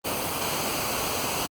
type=noise with comb filter; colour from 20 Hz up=pink; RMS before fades=-28 dBFS; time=0.04-1.47 s; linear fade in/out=20 ms; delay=0.55 ms; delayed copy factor=-0.55; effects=high-pass 80 Hz 12 dB/octave + Opus 32 kbps